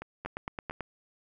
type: two click trains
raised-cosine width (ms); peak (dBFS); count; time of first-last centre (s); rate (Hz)
0.5; -24 / -20; 4 / 6; 0.02-0.71 / 0.26-0.807; 4.35 / 9.14
effects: none